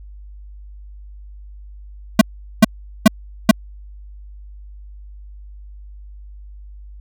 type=tone bursts; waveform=square; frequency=217.6 Hz; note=A3; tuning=19 cents flat; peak=-4 dBFS; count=4; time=2.19-3.512 s; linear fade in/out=5 ms; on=23 ms; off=410 ms; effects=added 50 Hz sine -35 dBFS peak until 7 s